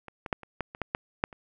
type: clicks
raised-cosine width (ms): 0.5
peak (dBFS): -27 / -21 / -11 / -29 / -15 / -25 / -15 / -11 / -9 / -30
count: 10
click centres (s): 0.083 / 0.262 / 0.328 / 0.433 / 0.607 / 0.749 / 0.817 / 0.949 / 1.239 / 1.328
effects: none

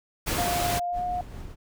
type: noise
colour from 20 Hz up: pink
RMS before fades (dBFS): -28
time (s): 0.26-0.8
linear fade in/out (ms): 20
type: tone with pitch glide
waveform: sine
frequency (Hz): 703 to 717.4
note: F5 to F5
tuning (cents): +11 to +46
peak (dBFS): -26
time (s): 0.38-1.21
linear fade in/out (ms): 2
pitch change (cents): +35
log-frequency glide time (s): 0.88-1.03
type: noise with tremolo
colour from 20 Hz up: brown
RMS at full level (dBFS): -37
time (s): 0.92-1.56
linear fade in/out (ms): 50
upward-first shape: sine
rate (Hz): 4.9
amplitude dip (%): 35
effects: none

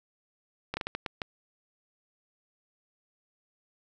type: slowing click train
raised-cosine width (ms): 0.3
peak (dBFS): -16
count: 7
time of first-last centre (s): 0.74-1.218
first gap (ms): 30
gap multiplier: 1.39
effects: none

